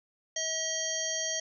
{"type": "harmonic tone", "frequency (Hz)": 640, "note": "D#5", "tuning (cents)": 49, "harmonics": [1, 3, 5, 7, 9, 10], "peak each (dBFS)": [-38, -39, -38, -40, -34, -36], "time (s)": [0.36, 1.4], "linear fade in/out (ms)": 5, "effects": []}